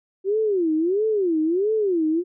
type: tone with vibrato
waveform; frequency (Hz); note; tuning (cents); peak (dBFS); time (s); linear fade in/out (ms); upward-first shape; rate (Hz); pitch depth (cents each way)
sine; 370; F#4; 0; -18; 0.24-2.24; 50; sine; 1.5; 300
effects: none